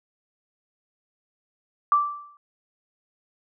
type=tone with exponential decay; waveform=sine; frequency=1169 Hz; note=D6; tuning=8 cents flat; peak=-13 dBFS; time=1.92-2.37 s; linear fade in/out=1 ms; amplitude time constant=97 ms; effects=none